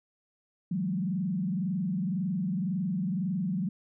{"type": "tone with frequency modulation", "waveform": "sine", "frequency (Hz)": 185, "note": "F#3", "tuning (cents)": 0, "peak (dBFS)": -27, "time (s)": [0.71, 3.69], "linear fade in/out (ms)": 5, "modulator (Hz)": 21.9, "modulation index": 1.1, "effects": []}